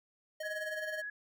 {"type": "tone with tremolo", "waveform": "square", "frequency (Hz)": 623, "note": "D#5", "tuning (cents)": 2, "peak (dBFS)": -37, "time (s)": [0.4, 1.02], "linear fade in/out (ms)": 5, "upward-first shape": "sine", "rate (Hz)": 19, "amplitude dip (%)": 70}
{"type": "tone with vibrato", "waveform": "sine", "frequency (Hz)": 1677, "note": "G#6", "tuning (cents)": 16, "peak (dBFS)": -38, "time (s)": [0.43, 1.1], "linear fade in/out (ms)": 5, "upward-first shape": "square", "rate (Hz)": 11, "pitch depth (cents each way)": 9}
{"effects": []}